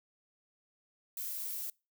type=noise; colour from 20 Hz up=violet; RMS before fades=-39 dBFS; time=1.17-1.7 s; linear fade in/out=2 ms; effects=noise-tail reverb RT60 0.3 s tail -26 dB re dry

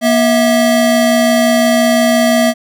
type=tone pair together; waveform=square; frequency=238.7 / 650.3 Hz; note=A#3 / E5; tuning=+41 / -24 cents; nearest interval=octave + perfect fourth; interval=1735 cents; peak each=-12 dBFS; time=0.01-2.54 s; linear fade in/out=50 ms; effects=none

